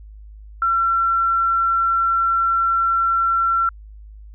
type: tone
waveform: sine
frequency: 1355 Hz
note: E6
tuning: 47 cents sharp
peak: -15 dBFS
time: 0.62-3.69 s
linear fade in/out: 2 ms
effects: added 52 Hz sine -37 dBFS peak until 4.34 s